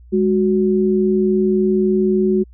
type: tone pair together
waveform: sine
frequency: 206.5 / 370 Hz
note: G#3 / F#4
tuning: -10 / 0 cents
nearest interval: minor seventh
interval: 1010 cents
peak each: -16 / -15 dBFS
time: 0.12-2.44 s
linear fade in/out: 20 ms
effects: added 60 Hz sine -40 dBFS peak until 2.53 s